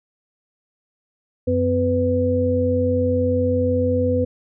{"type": "tone cluster", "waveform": "sine", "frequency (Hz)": [92.7, 252.9, 499.2], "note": ["F#2", "B3", "B4"], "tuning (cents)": [4, 41, 19], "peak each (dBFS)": [-22, -22, -19], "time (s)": [1.47, 4.25], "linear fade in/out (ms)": 10, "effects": []}